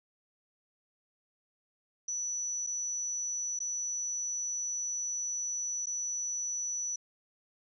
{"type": "tone with dropouts", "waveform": "sine", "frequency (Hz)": 5930, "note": "F#8", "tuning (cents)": 3, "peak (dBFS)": -32, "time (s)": [2.08, 6.96], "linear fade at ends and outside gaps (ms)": 5, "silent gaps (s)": [[2.666, 2.67], [3.591, 3.602], [5.859, 5.868]], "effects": []}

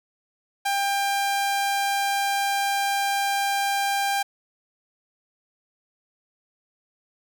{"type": "tone", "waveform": "sawtooth", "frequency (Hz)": 796, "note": "G5", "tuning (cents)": 26, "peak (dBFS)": -18, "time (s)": [0.65, 4.23], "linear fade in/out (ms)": 10, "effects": []}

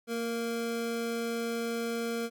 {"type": "tone pair together", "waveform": "square", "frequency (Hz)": [230.7, 466.2], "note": ["A#3", "A#4"], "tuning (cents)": [-18, 0], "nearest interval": "octave", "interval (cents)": 1218, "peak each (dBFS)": [-35, -34], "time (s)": [0.07, 2.3], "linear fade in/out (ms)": 50, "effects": []}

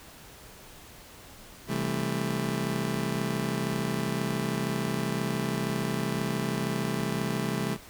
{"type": "chord", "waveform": "30% pulse", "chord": "A minor seventh", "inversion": "first", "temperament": "just", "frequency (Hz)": [132, 165, 198, 220], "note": ["C3", "E3", "G3", "A3"], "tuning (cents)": [16, 2, 18, 0], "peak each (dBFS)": -31, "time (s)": [1.67, 7.78], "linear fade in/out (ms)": 50, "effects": ["pink hiss -49 dBFS RMS until 7.89 s"]}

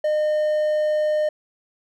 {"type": "tone", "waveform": "triangle", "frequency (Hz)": 609, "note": "D#5", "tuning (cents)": -37, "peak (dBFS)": -16, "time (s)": [0.04, 1.29], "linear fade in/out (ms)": 5, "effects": []}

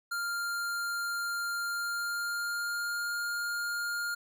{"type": "tone with pitch glide", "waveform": "square", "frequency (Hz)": [1396.9, 1411.5], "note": ["F6", "F6"], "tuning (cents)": [0, 18], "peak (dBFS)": -32, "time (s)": [0.11, 4.15], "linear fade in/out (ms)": 10, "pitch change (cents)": 18, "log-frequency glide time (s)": [1.61, 3.14], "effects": []}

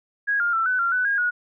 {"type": "tone with pitch steps", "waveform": "sine", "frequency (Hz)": [1649, 1408, 1337, 1503, 1381, 1496, 1629, 1454], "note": ["G#6", "F6", "E6", "F#6", "F6", "F#6", "G#6", "F#6"], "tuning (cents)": [-13, 14, 24, 27, -20, 19, -34, -31], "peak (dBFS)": -19, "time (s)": [0.27, 1.31], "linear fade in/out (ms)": 20, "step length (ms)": 130, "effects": []}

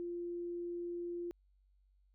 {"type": "tone", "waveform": "sine", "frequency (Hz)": 347.2, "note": "F4", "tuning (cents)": -10, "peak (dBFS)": -38, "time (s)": [0, 1.31], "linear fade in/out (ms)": 0, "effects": ["added 48 Hz sine -67 dBFS peak until 2.14 s"]}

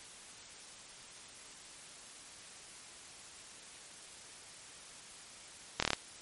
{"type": "slowing click train", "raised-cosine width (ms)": 0.2, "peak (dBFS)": -11, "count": 6, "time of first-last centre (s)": [5.8, 5.933], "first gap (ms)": 25, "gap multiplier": 1.03, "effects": ["white hiss -52 dBFS RMS until 6.21 s", "MP3 48 kbps"]}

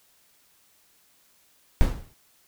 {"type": "noise with exponential decay", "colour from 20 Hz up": "brown", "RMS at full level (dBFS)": -17, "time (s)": [1.81, 2.14], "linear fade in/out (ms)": 0, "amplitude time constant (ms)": 70, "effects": ["white hiss -62 dBFS RMS until 2.47 s"]}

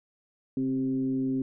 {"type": "tone with frequency modulation", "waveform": "sine", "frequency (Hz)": 263.9, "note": "C4", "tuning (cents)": 15, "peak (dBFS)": -25, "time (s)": [0.57, 1.42], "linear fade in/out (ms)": 2, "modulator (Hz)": 129, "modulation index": 0.51, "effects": []}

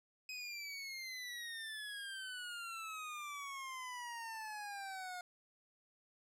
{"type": "exponential sweep", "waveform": "25% pulse", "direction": "down", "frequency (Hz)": [2533, 714], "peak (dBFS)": -40, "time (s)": [0.29, 5.21], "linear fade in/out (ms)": 2, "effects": ["low-pass 12000 Hz 12 dB/octave", "13-bit"]}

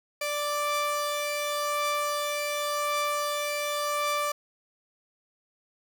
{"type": "tone pair together", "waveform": "sawtooth", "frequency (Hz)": [587.3, 1173.7], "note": ["D5", "D6"], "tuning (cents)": [0, -1], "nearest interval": "octave", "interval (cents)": 1199, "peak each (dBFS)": -26, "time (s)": [0.21, 4.32], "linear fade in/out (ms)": 5, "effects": []}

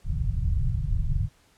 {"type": "low-pass noise", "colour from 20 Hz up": "pink", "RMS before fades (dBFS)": -25, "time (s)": [0.04, 1.29], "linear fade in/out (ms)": 50, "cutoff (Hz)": 150, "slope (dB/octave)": 48, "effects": ["pink hiss -61 dBFS RMS until 1.57 s", "low-pass 11000 Hz 12 dB/octave"]}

